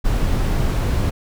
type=noise; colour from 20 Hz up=brown; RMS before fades=-18 dBFS; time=0.04-1.11 s; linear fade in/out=20 ms; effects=none